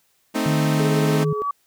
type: chord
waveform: sawtooth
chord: A diminished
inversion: none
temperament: equal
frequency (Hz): 220 / 261.6 / 311.1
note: A3 / C4 / Eb4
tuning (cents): 0 / 0 / 0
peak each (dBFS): -21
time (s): 0.34-1.25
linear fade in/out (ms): 20
type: tone with pitch glide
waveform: sine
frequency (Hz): 152.3 to 154.07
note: D#3 to D#3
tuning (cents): -37 to -17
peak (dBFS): -19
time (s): 0.46-1.33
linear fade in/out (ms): 2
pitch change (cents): +20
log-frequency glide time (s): 0.74-0.97
type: tone with tremolo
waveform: sine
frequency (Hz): 422.7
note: G#4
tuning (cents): +31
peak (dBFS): -22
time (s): 0.8-1.42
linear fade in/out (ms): 0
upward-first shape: triangle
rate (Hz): 6.8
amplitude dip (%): 25
type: tone with exponential growth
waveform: sine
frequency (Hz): 1141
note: C#6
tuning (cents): +50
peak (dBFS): -19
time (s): 0.86-1.51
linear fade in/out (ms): 5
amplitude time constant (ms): 140
effects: white hiss -64 dBFS RMS until 1.66 s